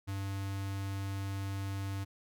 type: tone with notch filter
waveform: square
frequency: 98 Hz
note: G2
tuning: in tune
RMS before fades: -37 dBFS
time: 0.07-2.05 s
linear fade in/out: 20 ms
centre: 540 Hz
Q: 2
effects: none